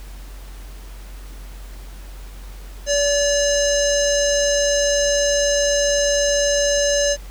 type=tone with low-pass filter; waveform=square; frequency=574 Hz; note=D5; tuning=40 cents flat; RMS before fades=-18 dBFS; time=2.86-7.17 s; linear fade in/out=50 ms; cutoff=6100 Hz; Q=6.9; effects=added 46 Hz sine -33 dBFS peak until 7.3 s + pink hiss -45 dBFS RMS until 7.3 s